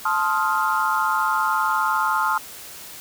sine chord, F dominant seventh, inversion first, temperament just, 873.1 / 1047.7 / 1257.2 / 1396.9 Hz, A5 / C6 / Eb6 / F6, -14 / +2 / +18 / 0 cents, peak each -24 dBFS, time 0.05-2.38 s, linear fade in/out 5 ms, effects white hiss -39 dBFS RMS until 3 s

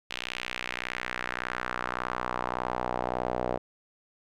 sawtooth tone with band-pass filter sweep, 61.74 Hz, B1, in tune, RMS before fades -33 dBFS, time 0.1-3.58 s, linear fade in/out 10 ms, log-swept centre 3000 to 610 Hz, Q 2, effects none

